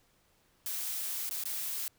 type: noise with dropouts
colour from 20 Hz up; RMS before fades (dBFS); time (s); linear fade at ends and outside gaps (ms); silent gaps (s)
blue; -36; 0.66-1.88; 1; 1.293-1.31 / 1.438-1.455
effects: pink hiss -69 dBFS RMS until 1.98 s

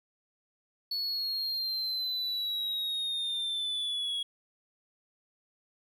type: linear sweep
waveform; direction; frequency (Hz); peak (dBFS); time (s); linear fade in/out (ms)
triangle; down; 4415 to 3322; -29; 0.91-4.23; 5
effects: 11-bit

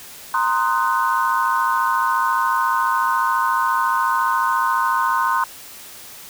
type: chord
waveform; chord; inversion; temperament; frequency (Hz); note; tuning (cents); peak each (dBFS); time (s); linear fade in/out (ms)
sine; C half-diminished seventh; third; equal with one note detuned; 932.3 / 1046.5 / 1244.5 / 1498; Bb5 / C6 / Eb6 / Gb6; 0 / 0 / 0 / +21; -22 / -19 / -24 / -24; 0.34-5.44; 2
effects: white hiss -39 dBFS RMS until 6.29 s

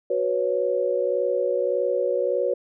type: chord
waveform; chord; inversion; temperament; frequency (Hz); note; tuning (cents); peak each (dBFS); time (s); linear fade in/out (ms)
sine; F# suspended fourth; none; just; 370 / 493.3 / 555; F#4 / B4 / C#5; 0 / -2 / +2; -27 / -24 / -24; 0.1-2.54; 5
effects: none

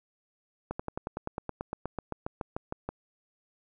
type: slowing click train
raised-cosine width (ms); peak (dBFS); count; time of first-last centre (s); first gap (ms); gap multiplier
1; -19; 19; 0.71-2.89; 85; 1.04
effects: none

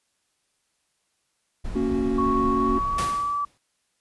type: noise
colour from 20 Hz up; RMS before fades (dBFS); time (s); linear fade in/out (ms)
brown; -32; 1.64-3.06; 10
type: chord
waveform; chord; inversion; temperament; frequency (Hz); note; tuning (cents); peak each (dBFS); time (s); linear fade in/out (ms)
triangle; F# major; first; just; 231.2 / 277.5 / 370; A#3 / C#4 / F#4; -14 / +2 / 0; -24; 1.75-2.79; 10
type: tone with pitch glide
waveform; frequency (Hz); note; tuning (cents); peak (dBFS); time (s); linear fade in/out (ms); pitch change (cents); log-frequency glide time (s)
sine; 1108.7 to 1155.1; C#6 to D6; 0 to -29; -23; 2.18-3.45; 5; +71; 2.54-3.29
type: noise with exponential decay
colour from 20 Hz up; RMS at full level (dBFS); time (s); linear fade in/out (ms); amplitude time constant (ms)
pink; -27; 2.98-3.58; 5; 130
effects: white hiss -72 dBFS RMS until 4 s + resampled to 24000 Hz

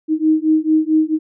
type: beating tone pair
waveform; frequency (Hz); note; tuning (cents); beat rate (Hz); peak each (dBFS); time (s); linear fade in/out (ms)
sine; 311.1 / 315.6; D#4 / D#4; 0 / +25; 4.5; -15; 0.08-1.19; 50
effects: none

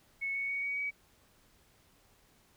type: tone with pitch steps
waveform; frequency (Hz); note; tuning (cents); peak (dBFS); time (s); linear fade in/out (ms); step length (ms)
sine; 2203 / 2220 / 2236 / 2253 / 2270; C#7 / C#7 / C#7 / C#7 / C#7; -11 / +2 / +14 / +28 / +41; -32; 0.21-0.91; 20; 140
effects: pink hiss -66 dBFS RMS until 2.56 s

